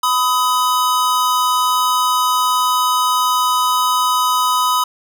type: tone pair together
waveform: square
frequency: 1000 / 1259.9 Hz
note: B5 / D#6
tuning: +21 / +21 cents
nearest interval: major third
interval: 400 cents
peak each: -17 dBFS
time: 0.03-4.84 s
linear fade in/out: 5 ms
effects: none